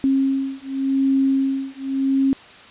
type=beating tone pair; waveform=sine; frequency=269.4 / 270.28 Hz; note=C#4 / C#4; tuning=-49 / -44 cents; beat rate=0.88 Hz; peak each=-20 dBFS; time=0.04-2.33 s; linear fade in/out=0 ms; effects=white hiss -43 dBFS RMS until 2.7 s + resampled to 8000 Hz